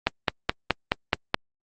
click train, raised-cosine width 0.3 ms, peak -3 dBFS, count 7, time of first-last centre 0.07-1.344 s, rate 4.71 Hz, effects Opus 24 kbps

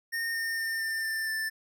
square tone with pitch steps, 1836 / 1822.3 / 1808.6 / 1795.1 / 1781.7 / 1768.3 Hz, A#6 / A#6 / A6 / A6 / A6 / A6, -27 / -40 / +47 / +34 / +21 / +8 cents, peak -30 dBFS, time 0.12-1.5 s, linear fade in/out 20 ms, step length 230 ms, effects none

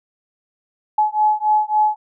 sine beating tone pair, 850 / 853.6 Hz, G#5 / G#5, +40 / +47 cents, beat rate 3.6 Hz, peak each -17 dBFS, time 0.98-1.96 s, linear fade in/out 5 ms, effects none

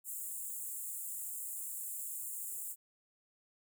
pink high-pass noise, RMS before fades -42 dBFS, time 0.04-2.76 s, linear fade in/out 50 ms, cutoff 7200 Hz, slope 96 dB/octave, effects none

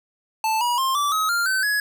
square tone with pitch steps, 880 / 965.2 / 1058.7 / 1161.2 / 1273.6 / 1396.9 / 1532.2 / 1680.5 Hz, A5 / B5 / C6 / D6 / D#6 / F6 / G6 / G#6, 0 / -40 / +20 / -20 / +40 / 0 / -40 / +20 cents, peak -20 dBFS, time 0.44-1.8 s, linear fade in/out 2 ms, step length 170 ms, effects none

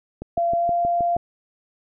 click train, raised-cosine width 2 ms, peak -18 dBFS, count 7, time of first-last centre 0.22-1.165 s, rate 6.35 Hz
sine tone with pitch glide, 684 to 692.3 Hz, F5 to F5, -36 to -15 cents, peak -18 dBFS, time 0.37-1.17 s, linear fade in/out 5 ms, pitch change +21 cents, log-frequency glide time 0.56-0.7 s
effects none

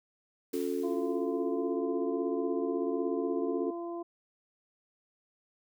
sine chord, Db augmented, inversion none, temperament equal with one note detuned, 277.2 / 358.4 / 440 Hz, Db4 / F4 / A4, 0 / +45 / 0 cents, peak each -34 dBFS, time 0.53-3.71 s, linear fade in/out 10 ms
white noise with exponential decay, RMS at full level -46 dBFS, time 0.53-1.78 s, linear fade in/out 5 ms, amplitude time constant 270 ms
harmonic tone, 342.1 Hz, F4, 36 cents flat, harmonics 1 / 2 / 3, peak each -36 / -42 / -46 dBFS, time 0.83-4.03 s, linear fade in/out 10 ms
effects none

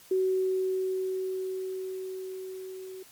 sine tone with level ramp, 375.9 Hz, F#4, 27 cents sharp, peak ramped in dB -22 to -39 dBFS, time 0.11-3.03 s, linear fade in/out 5 ms, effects white hiss -54 dBFS RMS until 3.11 s + MP3 96 kbps

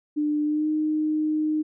sine tone with pitch glide, 298.7 to 307.8 Hz, D4 to D#4, +29 to -19 cents, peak -21 dBFS, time 0.16-1.63 s, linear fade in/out 20 ms, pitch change +52 cents, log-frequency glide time 0.45-0.68 s, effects none

